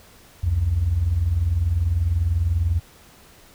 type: tone pair together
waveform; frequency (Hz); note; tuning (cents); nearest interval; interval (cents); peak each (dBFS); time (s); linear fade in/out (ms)
sine; 67.21 / 87.31; C2 / F2; +47 / 0; perfect fourth; 453; -23 / -18; 0.43-2.8; 10
effects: tanh soft clip ceiling -12 dBFS + pink hiss -50 dBFS RMS until 3.54 s